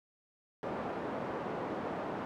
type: band-pass noise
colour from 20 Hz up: pink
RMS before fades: -38 dBFS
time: 0.63-2.25 s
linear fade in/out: 0 ms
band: 250 to 1000 Hz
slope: 12 dB/octave
effects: none

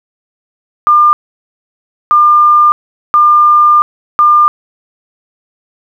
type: tone bursts at uneven times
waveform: sine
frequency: 1200 Hz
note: D6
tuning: 37 cents sharp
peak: -3 dBFS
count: 4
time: 0.87-1.13 / 2.11-2.72 / 3.14-3.82 / 4.19-4.48 s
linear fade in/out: 0 ms
effects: 7-bit

